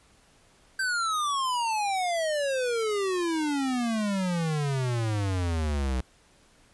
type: exponential sweep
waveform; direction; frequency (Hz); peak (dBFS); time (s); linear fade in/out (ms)
square; down; 1573 to 61.74; -26; 0.79-6.01; 5
effects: pink hiss -60 dBFS RMS until 6.73 s + resampled to 24000 Hz